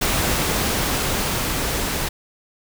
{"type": "noise with level ramp", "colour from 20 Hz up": "pink", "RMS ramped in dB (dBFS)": [-20, -24], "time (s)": [0.01, 2.09], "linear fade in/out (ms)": 10, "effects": []}